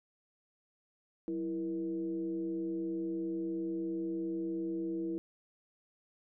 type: tone with frequency modulation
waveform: sine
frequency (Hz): 330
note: E4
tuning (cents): +2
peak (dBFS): -33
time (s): 1.28-5.18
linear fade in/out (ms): 0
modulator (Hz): 143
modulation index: 0.56
effects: none